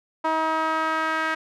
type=tone with band-pass filter sweep; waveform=sawtooth; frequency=318.3 Hz; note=D#4; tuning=39 cents sharp; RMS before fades=-24 dBFS; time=0.24-1.35 s; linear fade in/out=10 ms; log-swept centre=1000 to 1600 Hz; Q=2.4; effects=none